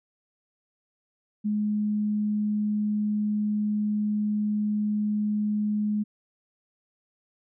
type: tone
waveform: sine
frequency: 210 Hz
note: G#3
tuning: 19 cents sharp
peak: -23 dBFS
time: 1.44-6.04 s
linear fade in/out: 20 ms
effects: none